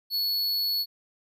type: tone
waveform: square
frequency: 4400 Hz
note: C#8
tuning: 14 cents flat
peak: -25 dBFS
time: 0.1-0.86 s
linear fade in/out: 50 ms
effects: none